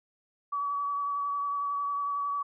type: tone with vibrato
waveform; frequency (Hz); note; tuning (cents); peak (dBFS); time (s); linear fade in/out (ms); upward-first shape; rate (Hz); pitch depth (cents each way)
sine; 1140; C#6; +48; -28; 0.52-2.43; 10; sine; 11; 16
effects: none